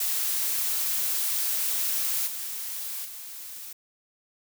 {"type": "noise with level steps", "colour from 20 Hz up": "blue", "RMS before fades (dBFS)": [-27, -34, -40], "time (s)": [0, 3.73], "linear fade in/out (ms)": 5, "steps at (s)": [2.26, 3.04], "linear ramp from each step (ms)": 20, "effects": []}